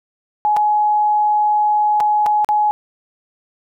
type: tone with dropouts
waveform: sine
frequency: 842 Hz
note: G#5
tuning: 24 cents sharp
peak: -12 dBFS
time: 0.45-2.71 s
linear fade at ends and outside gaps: 0 ms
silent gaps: 0.565-0.569 / 2.002-2.006 / 2.261-2.265 / 2.446-2.489 s
effects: none